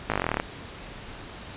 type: slowing click train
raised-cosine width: 0.5 ms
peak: -9 dBFS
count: 14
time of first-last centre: 0.1-0.399 s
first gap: 18 ms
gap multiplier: 1.04
effects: pink hiss -41 dBFS RMS until 1.56 s + resampled to 8000 Hz